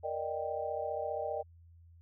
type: chord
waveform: sine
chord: Eb major seventh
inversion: second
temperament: equal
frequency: 466.2 / 587.3 / 622.3 / 784 Hz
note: Bb4 / D5 / Eb5 / G5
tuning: 0 / 0 / 0 / 0 cents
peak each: -40 / -39 / -38 / -39 dBFS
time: 0.03-1.43 s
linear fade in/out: 20 ms
effects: added 84 Hz sine -55 dBFS peak until 2.01 s